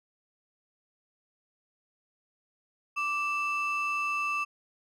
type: ring-modulated tone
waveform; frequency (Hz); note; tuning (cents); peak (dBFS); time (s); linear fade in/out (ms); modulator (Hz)
triangle; 1911; A#6; +43; -22; 2.96-4.45; 20; 739
effects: tanh soft clip ceiling -20 dBFS